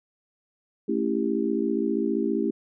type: chord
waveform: sine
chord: A dominant seventh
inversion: none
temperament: just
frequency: 220 / 275 / 330 / 396 Hz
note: A3 / C#4 / E4 / G4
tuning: 0 / -14 / +2 / +18 cents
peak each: -28 dBFS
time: 0.88-2.51 s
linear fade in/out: 10 ms
effects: none